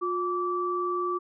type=tone pair together; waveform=sine; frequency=356.9 / 1159 Hz; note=F4 / D6; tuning=+38 / -23 cents; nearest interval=octave + minor sixth; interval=2039 cents; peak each=-29 / -28 dBFS; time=0.01-1.19 s; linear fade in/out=20 ms; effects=none